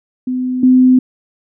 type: tone pair in turn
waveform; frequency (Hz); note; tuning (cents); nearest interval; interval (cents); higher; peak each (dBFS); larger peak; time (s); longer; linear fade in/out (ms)
sine; 253.7 / 255.3; B3 / C4; +47 / -42; unison; 11; second; -15 / -5; second; 0.27-0.63 / 0.63-0.99; neither; 5
effects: none